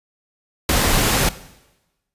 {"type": "noise", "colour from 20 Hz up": "pink", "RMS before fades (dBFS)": -17, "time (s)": [0.69, 1.29], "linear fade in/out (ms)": 2, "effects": ["noise-tail reverb RT60 1.0 s tail -17 dB re dry", "resampled to 32000 Hz"]}